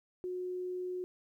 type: tone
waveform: sine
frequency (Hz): 363.8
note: F#4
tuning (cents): -29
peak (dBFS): -35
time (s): 0.24-1.04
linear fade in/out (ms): 0
effects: 12-bit